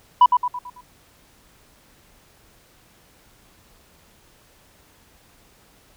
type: tone with echo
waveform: sine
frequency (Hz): 987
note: B5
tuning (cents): -1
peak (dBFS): -5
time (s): 0.21-0.26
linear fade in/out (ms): 5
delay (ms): 110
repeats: 5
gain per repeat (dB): -7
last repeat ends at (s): 0.81
effects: tanh soft clip ceiling -6 dBFS + pink hiss -55 dBFS RMS until 5.96 s